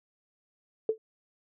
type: tone with exponential decay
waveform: sine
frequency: 440 Hz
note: A4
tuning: in tune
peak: -19 dBFS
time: 0.89-0.98 s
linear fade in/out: 2 ms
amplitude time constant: 19 ms
effects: none